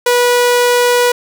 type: tone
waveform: sawtooth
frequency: 487.8 Hz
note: B4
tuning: 21 cents flat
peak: -5 dBFS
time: 0.06-1.12 s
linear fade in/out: 5 ms
effects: none